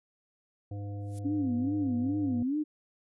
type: harmonic tone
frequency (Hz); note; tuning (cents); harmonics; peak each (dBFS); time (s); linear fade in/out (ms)
101.5; G#2; -39; 1 / 3 / 5 / 7; -35 / -45 / -49 / -52; 0.71-2.43; 5
type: noise with exponential growth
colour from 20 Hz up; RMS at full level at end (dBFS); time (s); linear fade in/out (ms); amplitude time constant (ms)
violet; -42; 1-1.19; 5; 40
type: tone with vibrato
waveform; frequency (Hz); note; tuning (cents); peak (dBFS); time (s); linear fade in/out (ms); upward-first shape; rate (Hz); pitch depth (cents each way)
sine; 270; C#4; -45; -27; 1.24-2.64; 20; sine; 2.4; 210
effects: resampled to 24000 Hz